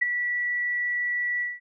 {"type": "tone with ADSR envelope", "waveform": "sine", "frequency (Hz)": 1951, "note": "B6", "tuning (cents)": -22, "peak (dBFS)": -16, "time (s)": [0.01, 1.6], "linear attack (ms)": 15, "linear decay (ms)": 11, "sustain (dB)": -8, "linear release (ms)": 190, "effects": []}